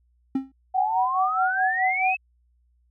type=tone with exponential decay; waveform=triangle; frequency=267.2 Hz; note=C4; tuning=36 cents sharp; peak=-16 dBFS; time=0.35-0.52 s; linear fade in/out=5 ms; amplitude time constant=36 ms
type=tone with tremolo; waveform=sine; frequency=750 Hz; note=F#5; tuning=23 cents sharp; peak=-19 dBFS; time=0.74-2.15 s; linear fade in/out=10 ms; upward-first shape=sine; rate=4.7 Hz; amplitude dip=80%
type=exponential sweep; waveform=sine; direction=up; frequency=777 to 2637 Hz; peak=-23 dBFS; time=0.76-2.17 s; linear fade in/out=20 ms
effects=added 60 Hz sine -61 dBFS peak until 2.9 s